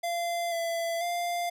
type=tone with pitch steps; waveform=square; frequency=688 / 672 / 697 Hz; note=F5 / E5 / F5; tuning=-26 / +33 / -4 cents; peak=-29 dBFS; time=0.03-1.5 s; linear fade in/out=10 ms; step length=490 ms; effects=none